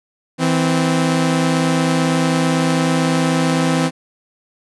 sawtooth tone pair together, 162.79 / 258.7 Hz, E3 / C4, -21 / -19 cents, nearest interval minor sixth, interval 802 cents, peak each -13 dBFS, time 0.38-3.91 s, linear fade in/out 50 ms, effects resampled to 24000 Hz

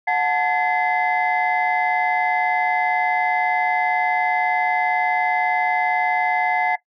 sine tone cluster, 729 / 877 / 1705 / 2051 Hz, F#5 / A5 / G#6 / C7, -26 / -6 / +45 / -35 cents, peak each -20 / -22 / -25 / -21 dBFS, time 0.07-6.76 s, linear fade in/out 10 ms, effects noise-tail reverb RT60 0.1 s tail -18 dB re dry + tanh soft clip ceiling -9 dBFS

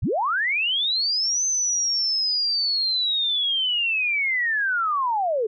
sine linear two-way sweep, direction up then down, 48 to 6220 to 409.6 Hz, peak -20 dBFS, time 0.02-5.47 s, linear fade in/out 10 ms, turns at 1.45 s, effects none

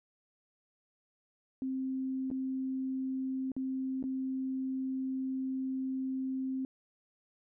sine tone with dropouts, 262.9 Hz, C4, 8 cents sharp, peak -32 dBFS, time 1.62-6.65 s, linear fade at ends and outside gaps 1 ms, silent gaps 2.303-2.313 / 3.518-3.565 / 4.027-4.039 s, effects none

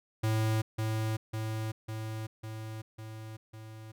square tone with echo, 109.9 Hz, A2, 2 cents flat, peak -27 dBFS, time 0.23-0.62 s, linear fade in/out 10 ms, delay 550 ms, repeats 6, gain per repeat -3 dB, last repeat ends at 3.92 s, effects none

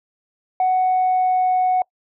sine tone with pitch glide, 743 to 738.3 Hz, F#5 to F#5, +7 to -4 cents, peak -13 dBFS, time 0.6-1.82 s, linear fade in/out 2 ms, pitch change -11 cents, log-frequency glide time 0.71-1.53 s, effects noise-tail reverb RT60 0.1 s tail -26 dB re dry + tanh soft clip ceiling -12 dBFS

